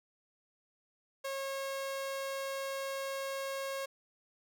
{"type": "tone", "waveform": "sawtooth", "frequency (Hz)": 544, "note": "C#5", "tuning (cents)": -33, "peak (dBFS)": -32, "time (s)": [1.24, 3.86], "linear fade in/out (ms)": 10, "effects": []}